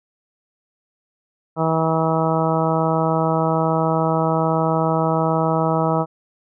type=harmonic tone; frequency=161.2 Hz; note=E3; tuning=38 cents flat; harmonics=1 / 2 / 3 / 4 / 5 / 6 / 7 / 8; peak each=-21 / -25 / -24 / -23 / -25 / -26 / -30 / -27 dBFS; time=1.56-6.06 s; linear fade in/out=50 ms; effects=none